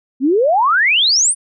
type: exponential sweep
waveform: sine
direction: up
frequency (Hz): 246.9 to 9770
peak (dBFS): -10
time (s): 0.2-1.35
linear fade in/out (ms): 50
effects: none